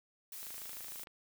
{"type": "noise", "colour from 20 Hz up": "blue", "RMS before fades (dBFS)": -46, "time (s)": [0.32, 1.04], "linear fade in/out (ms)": 2}
{"type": "click train", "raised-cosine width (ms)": 0.3, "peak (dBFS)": -35, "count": 18, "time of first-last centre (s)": [0.43, 1.072], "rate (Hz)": 26.5}
{"effects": []}